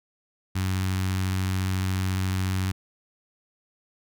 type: tone with notch filter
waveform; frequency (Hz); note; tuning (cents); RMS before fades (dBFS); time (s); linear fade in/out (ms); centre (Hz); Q
sawtooth; 94.1; F#2; +30; -26; 0.55-2.72; 10; 530; 0.56
effects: none